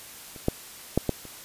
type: clicks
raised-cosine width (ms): 2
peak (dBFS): -29 / -8 / -7 / -10 / -29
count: 5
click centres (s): 0.362 / 0.484 / 0.976 / 1.093 / 1.253
effects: white hiss -44 dBFS RMS until 1.44 s + resampled to 32000 Hz